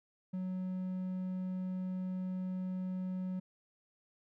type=tone; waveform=triangle; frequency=185 Hz; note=F#3; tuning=in tune; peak=-33 dBFS; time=0.33-3.4 s; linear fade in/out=10 ms; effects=none